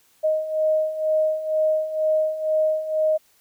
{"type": "beating tone pair", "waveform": "sine", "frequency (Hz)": [622.3, 624.4], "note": ["D#5", "D#5"], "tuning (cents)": [0, 6], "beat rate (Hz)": 2.1, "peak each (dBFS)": [-25, -20], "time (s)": [0.23, 3.18], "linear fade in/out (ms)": 20, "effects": ["white hiss -60 dBFS RMS until 3.4 s"]}